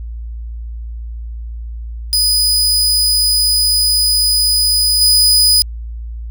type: tone with level steps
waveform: sawtooth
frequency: 4978 Hz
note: D#8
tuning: in tune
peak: -8 / -5 dBFS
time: 2.13-5.62 s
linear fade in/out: 0 ms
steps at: 5.01 s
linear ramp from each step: 5 ms
effects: added 57 Hz sine -23 dBFS peak until 6.3 s